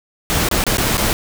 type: noise with dropouts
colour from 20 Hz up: pink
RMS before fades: -17 dBFS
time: 0.3-1.13 s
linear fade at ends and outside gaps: 0 ms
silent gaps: 0.487-0.513 / 0.639-0.666 / 0.771-0.782 / 0.971-0.979 s
effects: none